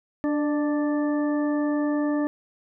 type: harmonic tone with a mistuned harmonic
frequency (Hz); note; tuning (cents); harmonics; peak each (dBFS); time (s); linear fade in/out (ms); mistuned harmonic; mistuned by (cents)
293.7; D4; 0; 1 / 2 / 3 / 4 / 6; -22 / -30 / -38 / -38 / -39; 0.24-2.27; 0; 2; +32
effects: none